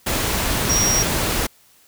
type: tone in noise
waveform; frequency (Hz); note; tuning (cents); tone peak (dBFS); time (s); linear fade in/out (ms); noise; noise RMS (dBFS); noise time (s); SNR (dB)
sine; 5660; F8; +22; -17; 0.69-1.03; 10; pink; -21; 0.06-1.47; +1
effects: white hiss -54 dBFS RMS until 1.87 s